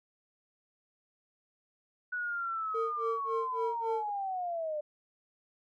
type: linear sweep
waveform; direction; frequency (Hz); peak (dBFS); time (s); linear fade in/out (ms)
sine; down; 1480 to 590; -32; 2.12-4.81; 10
type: tone with tremolo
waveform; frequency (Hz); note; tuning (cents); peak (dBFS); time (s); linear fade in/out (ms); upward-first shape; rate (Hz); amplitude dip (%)
triangle; 453.6; A#4; -47; -28; 2.74-4.1; 10; sine; 3.6; 100
effects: none